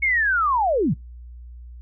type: linear sweep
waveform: sine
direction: down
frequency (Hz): 2217 to 108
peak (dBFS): -17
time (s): 0.02-0.94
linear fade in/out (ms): 10
effects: noise-tail reverb RT60 0.2 s tail -25 dB re dry + added 60 Hz sine -37 dBFS peak until 1.81 s